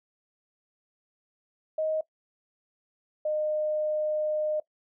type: tone pair in turn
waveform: sine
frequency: 627 / 611.3 Hz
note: D#5 / D#5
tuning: +13 / -31 cents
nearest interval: unison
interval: 44 cents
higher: first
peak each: -25 dBFS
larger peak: neither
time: 1.78-2.01 / 3.25-4.6 s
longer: second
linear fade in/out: 5 ms
effects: noise-tail reverb RT60 0.1 s tail -19 dB re dry